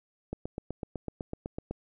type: click train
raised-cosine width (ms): 2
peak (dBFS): -21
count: 12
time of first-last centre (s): 0.33-1.71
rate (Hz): 7.97
effects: none